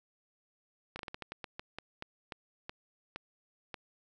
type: slowing click train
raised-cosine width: 0.3 ms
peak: -24 dBFS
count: 15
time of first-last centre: 0.96-3.742 s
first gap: 32 ms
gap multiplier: 1.25
effects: none